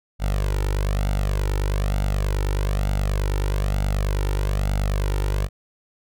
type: tone with flanger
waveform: sawtooth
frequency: 49.39 Hz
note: G1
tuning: 14 cents sharp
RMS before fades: -22 dBFS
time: 0.19-5.49 s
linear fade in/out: 50 ms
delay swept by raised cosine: 1.4 to 2.2 ms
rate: 1.1 Hz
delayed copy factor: +0.8
effects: none